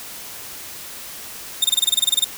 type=tone bursts; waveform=sawtooth; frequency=3637 Hz; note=A#7; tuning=43 cents flat; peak=-10 dBFS; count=13; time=1.62-2.245 s; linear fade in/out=5 ms; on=25 ms; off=25 ms; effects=white hiss -35 dBFS RMS until 2.37 s